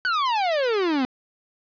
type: exponential sweep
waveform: 45% pulse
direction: down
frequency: 1534 to 246.9 Hz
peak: -20 dBFS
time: 0.05-1.05 s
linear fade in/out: 0 ms
effects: resampled to 11025 Hz + 9-bit